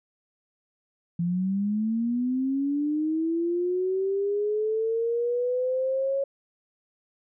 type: linear sweep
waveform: sine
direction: up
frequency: 168.7 to 553 Hz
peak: -23 dBFS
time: 1.19-6.24 s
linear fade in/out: 5 ms
effects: none